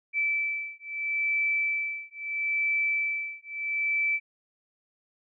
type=beating tone pair; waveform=sine; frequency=2319 / 2319.76 Hz; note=D7 / D7; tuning=-22 / -22 cents; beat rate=0.76 Hz; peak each=-29 dBFS; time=0.13-4.2 s; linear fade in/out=50 ms; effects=none